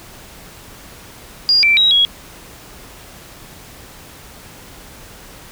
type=tone with pitch steps; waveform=sine; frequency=4832 / 2340 / 3836 / 3318 Hz; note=D8 / D7 / A#7 / G#7; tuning=+48 / -7 / +49 / -2 cents; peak=-9 dBFS; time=1.49-2.05 s; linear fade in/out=0 ms; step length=140 ms; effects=pink hiss -39 dBFS RMS until 5.51 s